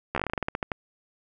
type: slowing click train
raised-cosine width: 0.5 ms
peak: -12 dBFS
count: 15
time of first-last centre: 0.15-0.718 s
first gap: 13 ms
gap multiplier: 1.16
effects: none